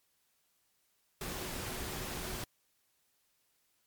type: tone in noise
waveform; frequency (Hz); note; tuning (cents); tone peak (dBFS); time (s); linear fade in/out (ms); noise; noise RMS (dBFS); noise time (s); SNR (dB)
sine; 370; F#4; 0; -49; 1.21-2.44; 2; pink; -40; 1.21-2.44; -12
effects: white hiss -75 dBFS RMS until 3.86 s + MP3 96 kbps